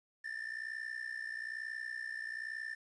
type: tone with amplitude modulation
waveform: triangle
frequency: 1783 Hz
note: A6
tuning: 22 cents sharp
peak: -34 dBFS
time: 0.24-2.75 s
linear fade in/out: 10 ms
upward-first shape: sine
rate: 61.1 Hz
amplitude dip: 80%
effects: resampled to 22050 Hz + 11-bit